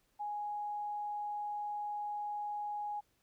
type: tone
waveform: sine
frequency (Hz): 830.6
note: G#5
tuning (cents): 0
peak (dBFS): -36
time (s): 0.19-3.01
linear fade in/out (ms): 20
effects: pink hiss -75 dBFS RMS until 3.22 s